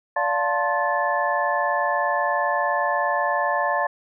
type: tone cluster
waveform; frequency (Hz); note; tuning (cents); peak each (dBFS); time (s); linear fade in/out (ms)
sine; 581 / 701 / 884 / 1056 / 1744; D5 / F5 / A5 / C6 / A6; -19 / +6 / +8 / +16 / -16; -26; 0.16-3.87; 5
effects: none